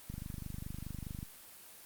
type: click train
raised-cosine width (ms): 5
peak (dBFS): -29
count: 29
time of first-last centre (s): 0.1-1.229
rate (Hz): 24.8
effects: white hiss -54 dBFS RMS until 1.85 s + Opus 24 kbps